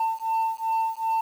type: beating tone pair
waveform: sine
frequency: 895 / 897.6 Hz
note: A5 / A5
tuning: +29 / +34 cents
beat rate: 2.6 Hz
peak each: -24 dBFS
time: 0-1.21 s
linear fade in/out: 5 ms
effects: tanh soft clip ceiling -20 dBFS + 8-bit